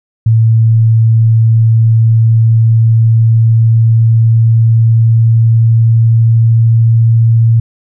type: tone with pitch glide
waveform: sine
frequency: 112.7 to 114.34 Hz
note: A2 to A#2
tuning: +42 to -33 cents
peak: -4 dBFS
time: 0.26-7.6 s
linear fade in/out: 5 ms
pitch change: +25 cents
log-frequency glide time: 0.78-7.16 s
effects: none